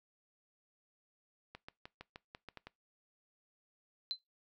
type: clicks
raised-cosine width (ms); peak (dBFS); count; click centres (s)
0.3; -31; 9; 1.55 / 1.685 / 1.855 / 2.01 / 2.159 / 2.349 / 2.487 / 2.573 / 2.67
type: tone with exponential decay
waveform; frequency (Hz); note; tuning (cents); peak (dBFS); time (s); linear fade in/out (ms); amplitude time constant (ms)
sine; 4072; C8; -48; -30; 4.11-4.19; 0; 17
effects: noise-tail reverb RT60 0.2 s tail -22 dB re dry